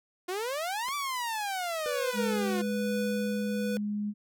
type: exponential two-way sweep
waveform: sawtooth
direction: up then down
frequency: 349.2 to 1174.7 to 349.2 Hz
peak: -27 dBFS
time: 0.28-2.62 s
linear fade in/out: 10 ms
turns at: 0.95 s
type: clicks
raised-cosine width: 0.3 ms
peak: -30 / -28 dBFS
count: 2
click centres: 0.882 / 0.887 s
type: tone with tremolo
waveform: square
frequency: 493.4 Hz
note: B4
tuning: 2 cents flat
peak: -31 dBFS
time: 1.86-3.77 s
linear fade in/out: 0 ms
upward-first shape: triangle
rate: 1.1 Hz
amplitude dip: 45%
type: tone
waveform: sine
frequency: 207.7 Hz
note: G#3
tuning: in tune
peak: -29 dBFS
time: 2.13-4.14 s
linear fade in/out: 50 ms
effects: none